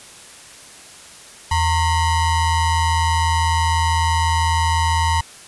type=ring-modulated tone; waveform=square; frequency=499 Hz; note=B4; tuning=18 cents sharp; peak=-13 dBFS; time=1.51-5.21 s; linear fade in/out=5 ms; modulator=417 Hz; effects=white hiss -41 dBFS RMS until 5.47 s + resampled to 24000 Hz